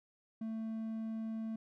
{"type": "tone", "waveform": "triangle", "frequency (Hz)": 222.4, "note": "A3", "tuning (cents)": 19, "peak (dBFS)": -35, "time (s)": [0.41, 1.56], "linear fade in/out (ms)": 5, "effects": []}